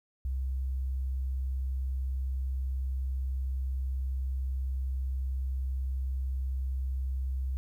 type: tone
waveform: sine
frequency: 65.41 Hz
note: C2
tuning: in tune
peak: -29 dBFS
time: 0.25-7.57 s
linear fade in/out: 0 ms
effects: 11-bit